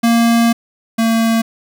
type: tone pair in turn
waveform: square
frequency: 232.4 / 226.8 Hz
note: A#3 / A#3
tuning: -5 / -47 cents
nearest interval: unison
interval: 42 cents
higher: first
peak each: -10 / -12 dBFS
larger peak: first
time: 0.03-0.53 / 0.98-1.42 s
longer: first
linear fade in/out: 10 ms
effects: none